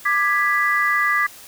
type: chord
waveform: sine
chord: G# diminished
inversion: second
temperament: equal with one note detuned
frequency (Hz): 1188.3 / 1661.2 / 1975.5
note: D6 / G#6 / B6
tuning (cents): +20 / 0 / 0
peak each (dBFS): -20 / -21 / -19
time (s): 0.05-1.27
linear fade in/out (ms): 10
effects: tanh soft clip ceiling -6 dBFS + white hiss -42 dBFS RMS until 1.47 s